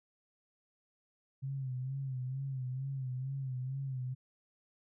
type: tone with vibrato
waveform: sine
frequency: 131.8 Hz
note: C3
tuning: 13 cents sharp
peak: -35 dBFS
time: 1.42-4.15 s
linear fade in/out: 20 ms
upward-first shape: sine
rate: 2.2 Hz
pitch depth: 73 cents each way
effects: none